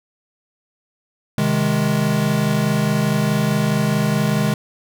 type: chord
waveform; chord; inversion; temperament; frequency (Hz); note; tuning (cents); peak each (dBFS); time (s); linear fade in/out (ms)
square; Ab major; first; equal; 130.81 / 155.56 / 207.7; C3 / Eb3 / Ab3; 0 / 0 / 0; -23 / -21 / -20; 1.38-4.54; 2
effects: none